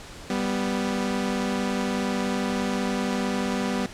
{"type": "tone pair together", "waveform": "sawtooth", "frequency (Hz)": [196, 246.9], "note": ["G3", "B3"], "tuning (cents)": [0, 0], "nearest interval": "major third", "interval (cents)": 400, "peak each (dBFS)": -23, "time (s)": [0.3, 3.86], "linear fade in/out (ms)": 2, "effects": ["pink hiss -42 dBFS RMS until 3.93 s", "low-pass 8000 Hz 12 dB/octave"]}